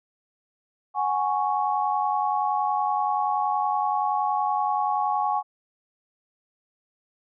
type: chord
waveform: sine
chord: F# suspended second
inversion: none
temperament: equal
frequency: 740 / 830.6 / 1108.7 Hz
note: F#5 / G#5 / C#6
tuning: 0 / 0 / 0 cents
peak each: -28 / -24 / -27 dBFS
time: 0.94-5.43 s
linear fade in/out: 50 ms
effects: none